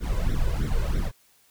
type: noise with flanger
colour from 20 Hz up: brown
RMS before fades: -24 dBFS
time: 0-1.12 s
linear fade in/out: 50 ms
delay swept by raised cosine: 0.52 to 2.02 ms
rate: 3.1 Hz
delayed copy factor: +0.85
effects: white hiss -61 dBFS RMS until 1.5 s